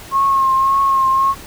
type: tone with vibrato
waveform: sine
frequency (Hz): 1079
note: C#6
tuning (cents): -47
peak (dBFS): -11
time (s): 0.11-1.35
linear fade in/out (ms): 50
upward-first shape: triangle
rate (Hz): 1.8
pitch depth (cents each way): 34
effects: pink hiss -36 dBFS RMS until 1.46 s